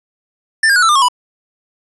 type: tone with pitch steps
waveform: square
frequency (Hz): 1781 / 1614.4 / 1463.4 / 1326.6 / 1202.5 / 1090 / 988.1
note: A6 / G#6 / F#6 / E6 / D6 / C#6 / B5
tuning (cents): +21 / -49 / -20 / +11 / +41 / -29 / +1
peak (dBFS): -9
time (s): 0.63-1.085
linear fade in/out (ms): 5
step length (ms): 65
effects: resampled to 24000 Hz